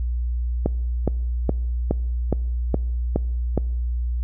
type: click train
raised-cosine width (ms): 2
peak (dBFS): -6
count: 8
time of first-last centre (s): 0.66-3.577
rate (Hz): 2.4
effects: noise-tail reverb RT60 1.0 s tail -24 dB re dry + added 60 Hz sine -21 dBFS peak until 4.23 s